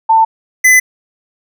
sine / square tone pair in turn, 893 / 2015 Hz, A5 / B6, +25 / +34 cents, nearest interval octave + major second, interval 1409 cents, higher second, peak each -5 dBFS, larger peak neither, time 0.09-0.25 / 0.64-0.8 s, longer neither, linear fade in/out 10 ms, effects none

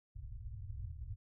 white low-pass noise, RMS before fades -45 dBFS, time 0.15-1.16 s, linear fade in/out 20 ms, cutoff 120 Hz, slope 96 dB/octave, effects none

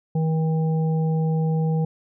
harmonic tone, 159.6 Hz, D#3, 44 cents sharp, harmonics 1 / 3 / 5, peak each -19 / -30 / -35 dBFS, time 0.15-1.85 s, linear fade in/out 5 ms, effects none

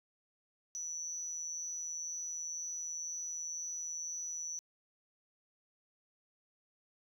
sine tone with amplitude modulation, 5930 Hz, F#8, 3 cents sharp, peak -34 dBFS, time 0.75-4.59 s, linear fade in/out 0 ms, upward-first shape sine, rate 162 Hz, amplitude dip 70%, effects tanh soft clip ceiling -32 dBFS

